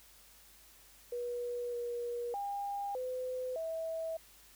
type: tone with pitch steps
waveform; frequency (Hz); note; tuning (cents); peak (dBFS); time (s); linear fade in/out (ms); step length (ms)
sine; 484.2 / 478.5 / 805 / 508 / 650; B4 / A#4 / G5 / B4 / E5; -34 / +45 / +46 / +49 / -24; -35; 1.12-4.17; 5; 610
effects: added 50 Hz sine -67 dBFS peak until 4.55 s + white hiss -60 dBFS RMS until 4.55 s